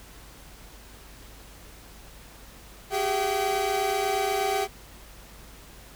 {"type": "tone cluster", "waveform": "45% pulse", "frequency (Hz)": [381.5, 409.8, 676, 766], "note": ["G4", "G#4", "E5", "G5"], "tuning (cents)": [-47, -23, 43, -40], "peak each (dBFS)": [-32, -29, -34, -27], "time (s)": [2.9, 4.68], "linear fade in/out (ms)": 50, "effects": ["added 50 Hz sine -49 dBFS peak until 5.95 s", "pink hiss -49 dBFS RMS until 5.95 s"]}